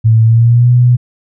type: tone with pitch glide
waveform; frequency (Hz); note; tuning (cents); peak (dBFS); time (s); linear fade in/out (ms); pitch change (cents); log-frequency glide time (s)
sine; 112 to 122.84; A2 to B2; +31 to -9; -4; 0.04-0.97; 20; +160; 0.23-0.7
effects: none